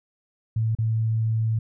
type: tone with dropouts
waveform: sine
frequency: 111.6 Hz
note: A2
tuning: 25 cents sharp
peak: -20 dBFS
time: 0.56-1.59 s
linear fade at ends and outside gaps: 5 ms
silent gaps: 0.751-0.786 s
effects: none